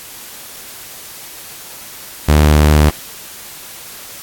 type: tone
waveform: sawtooth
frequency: 75.3 Hz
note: D2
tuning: 44 cents sharp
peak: -3 dBFS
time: 2.28-2.9 s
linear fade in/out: 10 ms
effects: white hiss -33 dBFS RMS until 4.22 s + AAC 64 kbps